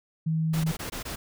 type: tone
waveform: sine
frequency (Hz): 160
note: D#3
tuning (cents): +49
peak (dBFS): -23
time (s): 0.26-0.72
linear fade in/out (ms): 10
type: noise bursts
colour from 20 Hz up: pink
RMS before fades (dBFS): -35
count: 5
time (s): 0.53-1.16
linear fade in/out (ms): 10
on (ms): 110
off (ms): 20
effects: none